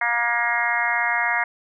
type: harmonic tone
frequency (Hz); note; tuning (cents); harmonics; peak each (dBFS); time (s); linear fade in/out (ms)
236.7; A#3; +27; 3 / 4 / 5 / 6 / 7 / 8 / 9; -28 / -27 / -31 / -30 / -26 / -25 / -25; 0.01-1.44; 5
effects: none